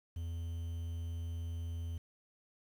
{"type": "tone with quantisation", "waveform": "triangle", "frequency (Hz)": 83.7, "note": "E2", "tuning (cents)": 27, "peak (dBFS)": -35, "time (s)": [0.16, 1.98], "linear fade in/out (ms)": 5, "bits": 10, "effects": []}